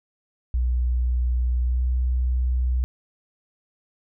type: tone with pitch glide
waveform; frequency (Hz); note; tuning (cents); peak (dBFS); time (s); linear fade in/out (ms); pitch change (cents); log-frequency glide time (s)
sine; 61.3 to 62.48; B1 to B1; -12 to +21; -19; 0.54-2.84; 0; +33; 1.65-1.83
effects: none